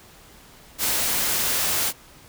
white noise, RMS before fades -23 dBFS, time 0.78-1.93 s, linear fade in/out 50 ms, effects pink hiss -49 dBFS RMS until 2.28 s

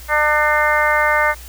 harmonic tone, 300 Hz, D4, 37 cents sharp, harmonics 2 / 3 / 4 / 5 / 6 / 7, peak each -20 / -20 / -20 / -20 / -20 / -20 dBFS, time 0.08-1.35 s, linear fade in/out 50 ms, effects added 60 Hz sine -35 dBFS peak until 1.48 s + white hiss -40 dBFS RMS until 1.48 s

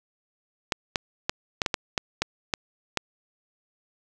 clicks, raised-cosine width 0.2 ms, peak -6 dBFS, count 10, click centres 0.722 / 0.958 / 1.295 / 1.618 / 1.662 / 1.742 / 1.978 / 2.22 / 2.538 / 2.973 s, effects none

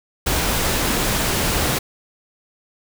pink noise, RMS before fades -20 dBFS, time 0.26-1.79 s, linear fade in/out 10 ms, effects none

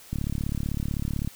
click train, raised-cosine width 5 ms, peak -16 dBFS, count 42, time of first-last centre 0.13-1.275 s, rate 35.8 Hz, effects white hiss -49 dBFS RMS until 1.35 s

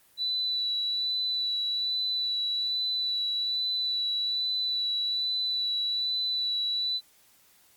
sine tone with vibrato, 3962 Hz, B7, 5 cents sharp, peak -26 dBFS, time 0.17-7.01 s, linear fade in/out 50 ms, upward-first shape sine, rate 1.2 Hz, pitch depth 17 cents each way, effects white hiss -61 dBFS RMS until 7.76 s + Opus 32 kbps

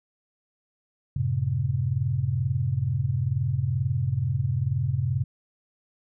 sine chord, F# diminished, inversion none, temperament just, 92.5 / 111 / 133.2 Hz, F#2 / A2 / C3, 0 / +16 / +31 cents, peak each -29 / -28 / -25 dBFS, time 1.16-5.24 s, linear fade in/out 5 ms, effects none

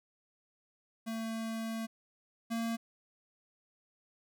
square tone pair in turn, 224.9 / 229 Hz, A3 / A#3, +38 / -31 cents, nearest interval unison, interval 31 cents, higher second, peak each -36 / -33 dBFS, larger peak second, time 1.06-1.87 / 2.5-2.77 s, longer first, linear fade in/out 20 ms, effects none

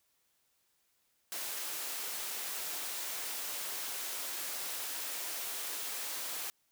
white high-pass noise, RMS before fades -39 dBFS, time 1.32-6.5 s, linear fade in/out 0 ms, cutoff 360 Hz, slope 12 dB/octave, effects white hiss -75 dBFS RMS until 6.71 s

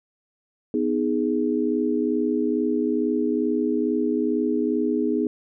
sine chord, G# minor, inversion first, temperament just, 249.2 / 311.5 / 415.3 Hz, B3 / D#4 / G#4, +16 / +2 / 0 cents, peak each -24 / -24 / -25 dBFS, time 0.74-5.27 s, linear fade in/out 2 ms, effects none

